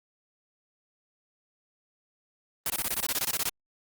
white noise bursts, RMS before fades -28 dBFS, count 14, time 2.66-3.493 s, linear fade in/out 2 ms, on 40 ms, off 21 ms, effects Opus 32 kbps

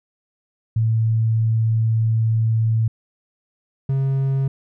sine / triangle tone pair in turn, 112.1 / 135.3 Hz, A2 / C#3, +33 / -42 cents, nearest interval minor third, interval 325 cents, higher second, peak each -15 dBFS, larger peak neither, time 0.76-2.88 / 3.89-4.48 s, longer first, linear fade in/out 5 ms, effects none

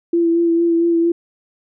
sine tone with vibrato, 337 Hz, E4, 38 cents sharp, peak -12 dBFS, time 0.13-1.12 s, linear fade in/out 5 ms, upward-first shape sine, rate 4.4 Hz, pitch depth 21 cents each way, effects none

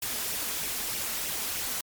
white noise with flanger, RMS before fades -32 dBFS, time 0.02-1.81 s, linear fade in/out 5 ms, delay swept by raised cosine 0.33 to 4.83 ms, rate 3.2 Hz, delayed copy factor +0.55, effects MP3 96 kbps

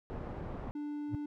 pink low-pass noise, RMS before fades -41 dBFS, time 0.1-0.71 s, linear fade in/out 0 ms, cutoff 870 Hz, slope 12 dB/octave
triangle tone, 294.6 Hz, D4, 6 cents sharp, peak -34 dBFS, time 0.75-1.26 s, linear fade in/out 5 ms
triangle tone with exponential growth, 114.4 Hz, A#2, 32 cents flat, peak -26 dBFS, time 1.08-1.15 s, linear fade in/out 0 ms, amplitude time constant 15 ms
effects none

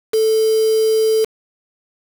sine tone with quantisation, 440 Hz, A4, in tune, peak -12 dBFS, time 0.13-1.25 s, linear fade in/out 10 ms, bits 4, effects none

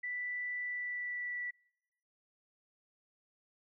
sine tone with pitch glide, 1975.5 to 1958.5 Hz, B6 to B6, 0 to -15 cents, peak -36 dBFS, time 0.03-1.51 s, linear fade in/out 10 ms, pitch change -15 cents, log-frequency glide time 0.59-1.39 s, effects noise-tail reverb RT60 0.8 s tail -26 dB re dry

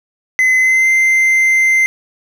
triangle tone with pitch glide, 2038 to 2080 Hz, C7 to C7, -46 to -11 cents, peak -7 dBFS, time 0.39-1.86 s, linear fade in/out 0 ms, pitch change +35 cents, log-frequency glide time 0.59-0.89 s, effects 8-bit

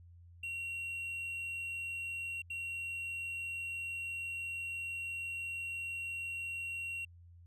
triangle tone bursts at uneven times, 2743 Hz, F7, 32 cents flat, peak -36 dBFS, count 2, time 0.43-2.42 / 2.5-7.05 s, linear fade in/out 5 ms, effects added 86 Hz sine -54 dBFS peak until 7.46 s + resampled to 32000 Hz

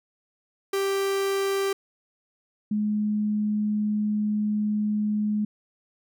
45% pulse / sine tone pair in turn, 392 / 210.6 Hz, G4 / G#3, 0 / +24 cents, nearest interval major seventh, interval 1076 cents, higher first, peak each -23 / -22 dBFS, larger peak second, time 0.73-1.73 / 2.71-5.45 s, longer second, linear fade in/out 5 ms, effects none

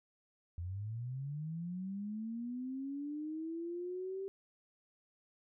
sine linear sweep, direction up, 83.1 to 392 Hz, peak -38 dBFS, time 0.58-4.28 s, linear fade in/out 0 ms, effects none

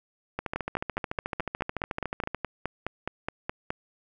two click trains, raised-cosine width 0.5 ms, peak -15 / -14 dBFS, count 28 / 16, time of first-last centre 0.39-2.347 / 0.56-3.705 s, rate 13.8 / 4.77 Hz, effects none

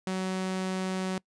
sawtooth tone, 187.4 Hz, F#3, 22 cents sharp, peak -25 dBFS, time 0.07-1.18 s, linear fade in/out 2 ms, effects noise-tail reverb RT60 0.1 s tail -24 dB re dry + resampled to 22050 Hz

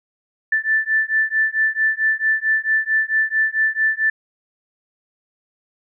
sine beating tone pair, 1760 / 1764.5 Hz, A6 / A6, 0 / +4 cents, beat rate 4.5 Hz, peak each -19 dBFS, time 0.52-4.1 s, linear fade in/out 5 ms, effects none

